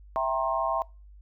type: chord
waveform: sine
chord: C dominant seventh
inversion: first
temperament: equal with one note detuned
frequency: 659.3 / 784 / 932.3 / 1064.8 Hz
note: E5 / G5 / Bb5 / C6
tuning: 0 / 0 / 0 / +30 cents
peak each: -28 / -32 / -31 / -29 dBFS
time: 0.16-0.82 s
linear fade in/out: 0 ms
effects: noise-tail reverb RT60 0.3 s tail -24 dB re dry + added 50 Hz sine -47 dBFS peak until 1.21 s